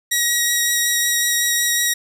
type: tone with vibrato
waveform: 10% pulse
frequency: 1904 Hz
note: A#6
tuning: 36 cents sharp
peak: -7 dBFS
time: 0.11-1.94 s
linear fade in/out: 10 ms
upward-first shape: sine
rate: 5.4 Hz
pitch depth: 10 cents each way
effects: none